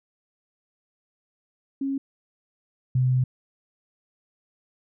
sine tone pair in turn, 273.2 / 127.82 Hz, C#4 / C3, -25 / -40 cents, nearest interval octave + minor second, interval 1315 cents, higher first, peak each -24 / -18 dBFS, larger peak second, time 1.81-1.98 / 2.95-3.24 s, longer second, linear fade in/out 5 ms, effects none

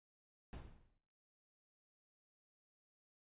brown noise with exponential decay, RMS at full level -43 dBFS, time 0.53-0.98 s, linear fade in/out 0 ms, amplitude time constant 97 ms, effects noise-tail reverb RT60 0.8 s tail -23 dB re dry + resampled to 8000 Hz

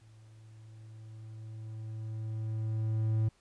triangle tone with level ramp, 110 Hz, A2, in tune, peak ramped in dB -53 to -23 dBFS, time 0.01-3.29 s, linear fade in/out 10 ms, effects pink hiss -68 dBFS RMS until 3.4 s + resampled to 22050 Hz

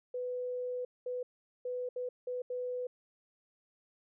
sine tone bursts at uneven times, 497.6 Hz, B4, 13 cents sharp, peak -34 dBFS, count 6, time 0.14-0.85 / 1.06-1.23 / 1.65-1.89 / 1.96-2.09 / 2.27-2.42 / 2.5-2.87 s, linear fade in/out 5 ms, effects none

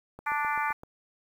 click train, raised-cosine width 1 ms, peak -29 dBFS, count 6, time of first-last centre 0.19-0.834 s, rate 7.76 Hz
harmonic tone, 293.7 Hz, D4, in tune, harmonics 3 / 4 / 5 / 6 / 7 / 8, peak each -30 / -32 / -34 / -36 / -37 / -38 dBFS, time 0.26-0.73 s, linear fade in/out 10 ms
effects 9-bit

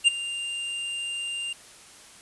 square tone with ADSR envelope, 2794 Hz, F7, in tune, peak -13 dBFS, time 0.04-1.53 s, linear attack 35 ms, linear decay 15 ms, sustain -17 dB, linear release 4 ms, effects white hiss -49 dBFS RMS until 2.21 s + resampled to 24000 Hz

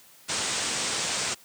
white low-pass noise, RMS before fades -29 dBFS, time 0.28-1.35 s, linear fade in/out 20 ms, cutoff 8900 Hz, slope 96 dB/octave, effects white hiss -54 dBFS RMS until 1.44 s + high-pass 100 Hz 12 dB/octave

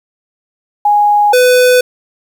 sine / square tone pair in turn, 828 / 499.8 Hz, G#5 / B4, -5 / +21 cents, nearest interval major sixth, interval 874 cents, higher first, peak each -6 dBFS, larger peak neither, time 0.85-1.33 / 1.33-1.81 s, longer neither, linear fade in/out 5 ms, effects 7-bit

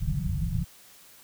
white low-pass noise, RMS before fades -28 dBFS, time 0-0.65 s, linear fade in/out 20 ms, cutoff 180 Hz, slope 96 dB/octave, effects white hiss -53 dBFS RMS until 1.23 s

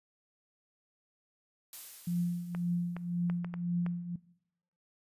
blue noise with exponential decay, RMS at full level -43 dBFS, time 1.73-3.39 s, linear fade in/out 1 ms, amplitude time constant 360 ms
sine tone with tremolo, 174.3 Hz, F3, 3 cents flat, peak -27 dBFS, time 2.07-4.16 s, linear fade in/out 5 ms, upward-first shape triangle, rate 1.9 Hz, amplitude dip 75%
clicks, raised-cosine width 0.5 ms, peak -27 dBFS, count 6, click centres 2.549 / 2.966 / 3.299 / 3.446 / 3.54 / 3.864 s
effects noise-tail reverb RT60 0.8 s tail -21 dB re dry + resampled to 32000 Hz

